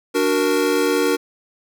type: chord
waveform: square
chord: D augmented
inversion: none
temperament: equal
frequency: 293.7 / 370 / 466.2 Hz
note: D4 / F#4 / A#4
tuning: 0 / 0 / 0 cents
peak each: -22 / -22 / -20 dBFS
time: 0.14-1.17 s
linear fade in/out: 20 ms
effects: none